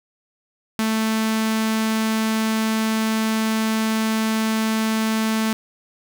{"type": "tone with notch filter", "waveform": "sawtooth", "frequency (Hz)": 220.5, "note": "A3", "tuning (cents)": 4, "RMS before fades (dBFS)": -21, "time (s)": [0.79, 5.53], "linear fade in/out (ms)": 0, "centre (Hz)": 520, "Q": 1.2, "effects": []}